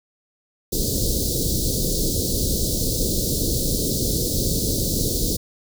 pink band-stop noise, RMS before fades -22 dBFS, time 0.72-5.37 s, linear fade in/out 10 ms, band 530 to 4000 Hz, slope 48 dB/octave, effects none

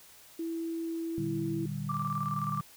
sine tone, 330 Hz, E4, 2 cents sharp, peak -32 dBFS, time 0.39-1.66 s, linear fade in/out 5 ms
sine chord, G minor, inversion first, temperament equal with one note detuned, 116.54 / 149.49 / 196 Hz, Bb2 / D3 / G3, 0 / +31 / 0 cents, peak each -40 / -35 / -38 dBFS, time 1.18-2.61 s, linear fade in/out 0 ms
sine tone with tremolo, 1174.7 Hz, D6, in tune, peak -30 dBFS, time 1.89-2.61 s, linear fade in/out 5 ms, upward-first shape square, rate 19 Hz, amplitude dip 55%
effects white hiss -55 dBFS RMS until 2.76 s

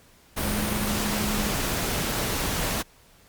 sine tone in noise, 209.2 Hz, G#3, 13 cents sharp, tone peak -29 dBFS, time 0.44-1.51 s, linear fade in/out 20 ms, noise pink, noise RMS -27 dBFS, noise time 0.36-2.83 s, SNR -5 dB, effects pink hiss -56 dBFS RMS until 3.28 s + Opus 48 kbps

